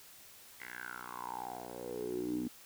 10% pulse tone with band-pass filter sweep, 61.1 Hz, B1, 18 cents flat, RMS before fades -41 dBFS, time 0.6-2.48 s, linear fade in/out 5 ms, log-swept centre 2000 to 260 Hz, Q 7.9, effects white hiss -56 dBFS RMS until 2.65 s

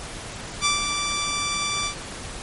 10% pulse tone with ADSR envelope, 1170 Hz, D6, 7 cents flat, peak -9 dBFS, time 0.61-1.95 s, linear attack 43 ms, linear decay 140 ms, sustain -6 dB, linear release 90 ms, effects pink hiss -35 dBFS RMS until 2.42 s + MP3 48 kbps

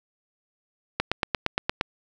click train, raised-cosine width 0.3 ms, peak -6 dBFS, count 8, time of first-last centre 1-1.811 s, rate 8.63 Hz, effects none

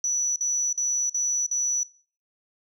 sine tone bursts, 5920 Hz, F#8, in tune, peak -21 dBFS, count 5, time 0.04-1.832 s, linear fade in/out 2 ms, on 320 ms, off 48 ms, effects noise-tail reverb RT60 0.4 s tail -21 dB re dry + tanh soft clip ceiling -19 dBFS

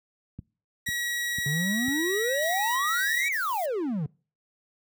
click train, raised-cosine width 5 ms, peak -23 dBFS, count 4, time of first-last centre 0.39-1.883 s, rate 2.01 Hz
sawtooth tone, 1916 Hz, A#6, 47 cents sharp, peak -24 dBFS, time 0.86-3.29 s, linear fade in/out 10 ms
triangle exponential two-way sweep, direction up then down, 138.59 to 2339 to 138.59 Hz, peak -24 dBFS, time 1.46-4.06 s, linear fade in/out 2 ms, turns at 3.29 s
violet noise bursts, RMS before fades -39 dBFS, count 3, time 2.42-3.66 s, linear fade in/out 5 ms, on 340 ms, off 110 ms
effects noise-tail reverb RT60 0.4 s tail -25 dB re dry + high-pass 80 Hz 12 dB/octave

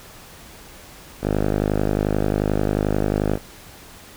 5% pulse tone with low-pass filter, 51.3 Hz, G#1, 21 cents flat, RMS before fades -21 dBFS, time 1.21-3.39 s, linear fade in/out 50 ms, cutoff 1100 Hz, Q 0.52, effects pink hiss -43 dBFS RMS until 4.16 s

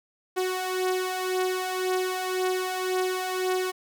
sawtooth beating tone pair, 368.8 / 370.7 Hz, F#4 / F#4, -6 / +3 cents, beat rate 1.9 Hz, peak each -27 / -23 dBFS, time 0.36-3.72 s, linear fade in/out 20 ms, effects none

